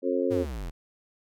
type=harmonic tone; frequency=89.6 Hz; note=F2; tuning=45 cents sharp; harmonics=3 / 4 / 5 / 6; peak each=-29 / -29 / -29 / -29 dBFS; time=0.02-0.46 s; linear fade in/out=50 ms
type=exponential sweep; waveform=square; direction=down; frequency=115.7 to 37.73 Hz; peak=-33 dBFS; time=0.3-0.71 s; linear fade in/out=20 ms
effects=none